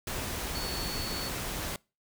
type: tone in noise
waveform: sine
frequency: 4435 Hz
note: C#8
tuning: in tune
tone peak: -37 dBFS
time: 0.55-1.29 s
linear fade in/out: 2 ms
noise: pink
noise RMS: -35 dBFS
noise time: 0.07-1.76 s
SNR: -5 dB
effects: noise-tail reverb RT60 0.3 s tail -25 dB re dry